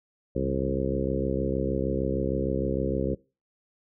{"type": "harmonic tone with a mistuned harmonic", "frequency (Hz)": 66.5, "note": "C2", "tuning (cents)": 29, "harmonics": [1, 2, 3, 4, 5, 6, 7, 8], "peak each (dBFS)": [-33, -33, -33, -33, -33, -33, -33, -33], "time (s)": [0.35, 3.15], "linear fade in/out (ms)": 10, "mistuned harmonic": 2, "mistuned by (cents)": 53, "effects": ["noise-tail reverb RT60 0.3 s tail -22 dB re dry"]}